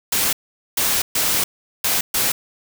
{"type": "noise bursts at uneven times", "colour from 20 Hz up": "white", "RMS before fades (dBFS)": -19, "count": 5, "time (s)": [[0.12, 0.33], [0.77, 1.02], [1.15, 1.44], [1.84, 2.01], [2.14, 2.32]], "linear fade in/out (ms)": 5, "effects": []}